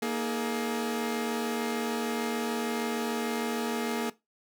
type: tone cluster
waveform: sawtooth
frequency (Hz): 234.8 / 314.2 / 423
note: A#3 / D#4 / G#4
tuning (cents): +13 / +17 / +32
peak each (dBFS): -27 / -36 / -29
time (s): 0.02-4.1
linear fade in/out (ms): 5
effects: noise-tail reverb RT60 0.2 s tail -18 dB re dry